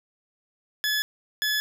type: tone pair in turn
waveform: 20% pulse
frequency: 1712 / 1712 Hz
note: A6 / A6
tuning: -48 / -48 cents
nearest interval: unison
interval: 0 cents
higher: neither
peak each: -18 dBFS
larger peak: neither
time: 0.84-1.02 / 1.42-1.6 s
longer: neither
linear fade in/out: 0 ms
effects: none